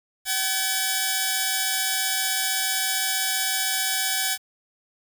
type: tone pair together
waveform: 5% pulse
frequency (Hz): 763.5 / 1714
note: G5 / A6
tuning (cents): -46 / -46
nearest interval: octave + major second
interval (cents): 1400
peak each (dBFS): -14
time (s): 0.25-4.38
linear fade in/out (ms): 50
effects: 8-bit